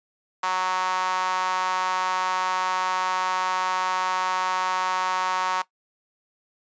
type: tone with high-pass filter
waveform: sawtooth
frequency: 185 Hz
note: F#3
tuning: in tune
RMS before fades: -25 dBFS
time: 0.43-5.62 s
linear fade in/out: 5 ms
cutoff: 1000 Hz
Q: 4.1
effects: noise-tail reverb RT60 0.1 s tail -18 dB re dry + resampled to 16000 Hz